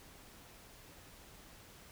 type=silence; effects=pink hiss -57 dBFS RMS until 1.91 s